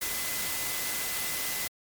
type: tone in noise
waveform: sine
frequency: 2023 Hz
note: B6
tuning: 41 cents sharp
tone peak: -40 dBFS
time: 0.01-1.68 s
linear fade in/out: 10 ms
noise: white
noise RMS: -32 dBFS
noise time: 0.01-1.68 s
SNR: -11 dB
effects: MP3 96 kbps